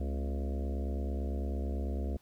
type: harmonic tone with a mistuned harmonic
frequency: 69 Hz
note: C#2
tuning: 7 cents flat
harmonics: 1 / 3 / 4 / 5 / 6 / 7 / 8 / 9 / 10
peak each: -32 / -42 / -44 / -46 / -48 / -49 / -50 / -51 / -52 dBFS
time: 0-2.17 s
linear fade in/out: 5 ms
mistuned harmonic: 4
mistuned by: -75 cents
effects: pink hiss -67 dBFS RMS until 2.21 s